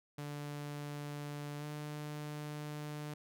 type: tone with pitch glide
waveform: sawtooth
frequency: 146.1 to 149.26 Hz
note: D3 to D3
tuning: -9 to +28 cents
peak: -37 dBFS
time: 0.18-3.14 s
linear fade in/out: 5 ms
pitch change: +37 cents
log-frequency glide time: 1.59-1.64 s
effects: none